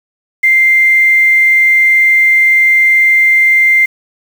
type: tone with quantisation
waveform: sine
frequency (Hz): 2093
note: C7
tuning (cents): 0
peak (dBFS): -5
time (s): 0.43-3.86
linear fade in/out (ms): 10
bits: 5
effects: none